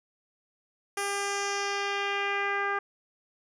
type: tone with low-pass filter sweep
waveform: 10% pulse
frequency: 400.8 Hz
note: G4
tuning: 38 cents sharp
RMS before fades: -30 dBFS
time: 0.97-2.79 s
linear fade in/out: 5 ms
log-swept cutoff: 11000 to 1500 Hz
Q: 1.9
effects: none